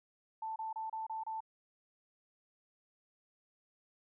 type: tone bursts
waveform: sine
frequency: 884 Hz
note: A5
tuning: 8 cents sharp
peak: -37 dBFS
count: 6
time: 0.42-1.405 s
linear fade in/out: 5 ms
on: 140 ms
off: 29 ms
effects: none